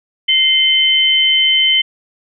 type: tone pair together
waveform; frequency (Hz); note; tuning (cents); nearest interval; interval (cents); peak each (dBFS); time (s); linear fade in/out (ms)
sine; 2093 / 3073; C7 / G7; 0 / -35; perfect fifth; 665; -16 / -10; 0.28-1.82; 10
effects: none